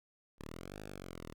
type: exponential two-way sweep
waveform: 5% pulse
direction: up then down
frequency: 34.83 to 52.8 to 38.59 Hz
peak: -34 dBFS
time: 0.38-1.34 s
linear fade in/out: 20 ms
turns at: 0.8 s
effects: none